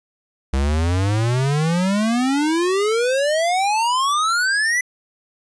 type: exponential sweep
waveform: square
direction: up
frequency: 65 to 2018 Hz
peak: -17 dBFS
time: 0.53-4.81 s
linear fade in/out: 5 ms
effects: resampled to 22050 Hz + 9-bit